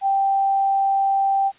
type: tone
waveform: sine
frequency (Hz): 784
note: G5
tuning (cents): 0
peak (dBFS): -16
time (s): 0.01-1.52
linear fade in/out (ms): 50
effects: white hiss -52 dBFS RMS until 1.58 s + resampled to 8000 Hz